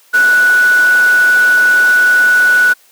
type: tone in noise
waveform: sine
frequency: 1477 Hz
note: F#6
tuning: 3 cents flat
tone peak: -6 dBFS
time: 0.13-2.74 s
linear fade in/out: 20 ms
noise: pink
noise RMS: -23 dBFS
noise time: 0.13-2.74 s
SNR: +14 dB
effects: white hiss -48 dBFS RMS until 2.91 s + high-pass 400 Hz 12 dB/octave